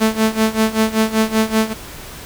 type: tone with tremolo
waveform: sawtooth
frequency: 220 Hz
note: A3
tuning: in tune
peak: -7 dBFS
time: 0-1.74 s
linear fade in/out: 20 ms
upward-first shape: sine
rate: 5.2 Hz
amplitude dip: 85%
effects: pink hiss -34 dBFS RMS until 2.25 s